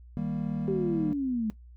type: chord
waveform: triangle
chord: Eb major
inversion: none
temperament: equal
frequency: 155.56 / 196 / 233.1 Hz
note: Eb3 / G3 / Bb3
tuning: 0 / 0 / 0 cents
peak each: -31 dBFS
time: 0.17-1.13 s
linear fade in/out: 0 ms
type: linear sweep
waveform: sine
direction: down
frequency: 392 to 210.1 Hz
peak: -26 dBFS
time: 0.68-1.5 s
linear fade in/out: 0 ms
effects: noise-tail reverb RT60 0.1 s tail -17 dB re dry + added 60 Hz sine -47 dBFS peak until 1.76 s